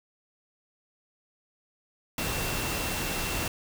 sine tone in noise, 2700 Hz, E7, 41 cents sharp, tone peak -38 dBFS, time 2.18-3.48 s, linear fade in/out 2 ms, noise pink, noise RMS -31 dBFS, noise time 2.18-3.48 s, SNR -10 dB, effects none

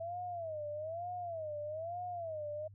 sine tone with vibrato, 652 Hz, E5, 19 cents flat, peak -38 dBFS, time 0-2.68 s, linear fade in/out 10 ms, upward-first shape sine, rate 1.1 Hz, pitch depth 170 cents each way, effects added 100 Hz sine -53 dBFS peak until 2.74 s

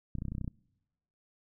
clicks, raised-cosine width 5 ms, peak -24 dBFS, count 11, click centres 0.153 / 0.185 / 0.221 / 0.253 / 0.283 / 0.32 / 0.351 / 0.382 / 0.413 / 0.445 / 0.478 s, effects noise-tail reverb RT60 1.0 s tail -26 dB re dry

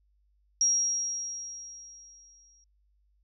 sine tone with exponential decay, 5640 Hz, F8, 16 cents sharp, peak -20 dBFS, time 0.61-2.64 s, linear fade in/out 1 ms, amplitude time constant 440 ms, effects added 50 Hz sine -65 dBFS peak until 3.23 s

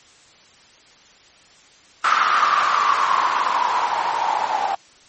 violet noise with low-pass filter sweep, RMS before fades -19 dBFS, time 2.04-4.75 s, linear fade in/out 5 ms, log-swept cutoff 1300 to 810 Hz, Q 8.5, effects white hiss -50 dBFS RMS until 5.08 s + MP3 32 kbps

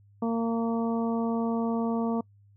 harmonic tone, 229.5 Hz, A#3, 27 cents flat, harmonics 1 / 2 / 3 / 4 / 5, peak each -26 / -32 / -36 / -38 / -40 dBFS, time 0.22-2.21 s, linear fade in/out 5 ms, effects noise-tail reverb RT60 0.1 s tail -26 dB re dry + added 101 Hz sine -55 dBFS peak until 2.56 s

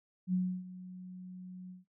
sine tone with ADSR envelope, 183.1 Hz, F#3, 18 cents flat, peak -26 dBFS, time 0.27-1.85 s, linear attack 65 ms, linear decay 300 ms, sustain -17 dB, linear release 150 ms, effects noise-tail reverb RT60 0.1 s tail -19 dB re dry

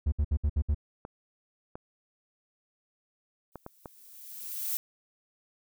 triangle tone bursts, 73.6 Hz, D2, 4 cents sharp, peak -21 dBFS, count 6, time 0.06-0.747 s, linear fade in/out 10 ms, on 62 ms, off 63 ms
clicks, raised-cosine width 1 ms, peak -26 dBFS, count 5, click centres 1.051 / 1.755 / 3.557 / 3.664 / 3.858 s
violet noise with exponential growth, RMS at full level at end -30 dBFS, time 3.52-4.77 s, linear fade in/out 0 ms, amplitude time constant 270 ms
effects none

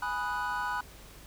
triangle chord, G# minor seventh, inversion none, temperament equal, 830.6 / 987.8 / 1244.5 / 1480 Hz, G#5 / B5 / D#6 / F#6, 0 / 0 / 0 / 0 cents, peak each -36 / -32 / -37 / -33 dBFS, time 0.02-0.81 s, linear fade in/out 5 ms, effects added 50 Hz sine -52 dBFS peak until 1.26 s + pink hiss -52 dBFS RMS until 1.26 s

